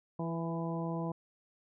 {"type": "harmonic tone with a mistuned harmonic", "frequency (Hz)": 166.3, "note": "E3", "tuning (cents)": 16, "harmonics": [1, 2, 3, 4, 5, 6], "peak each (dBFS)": [-35, -40, -43, -43, -46, -44], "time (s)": [0.19, 1.12], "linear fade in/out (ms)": 5, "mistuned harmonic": 3, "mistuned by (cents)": -15, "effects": []}